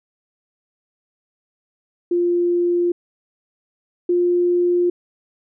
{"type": "tone pair in turn", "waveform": "sine", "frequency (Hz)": [349.2, 352.4], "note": ["F4", "F4"], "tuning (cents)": [0, 16], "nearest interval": "unison", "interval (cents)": 16, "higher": "second", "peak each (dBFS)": [-15, -14], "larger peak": "second", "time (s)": [[2.11, 2.92], [4.09, 4.9]], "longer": "neither", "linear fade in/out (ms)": 5, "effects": []}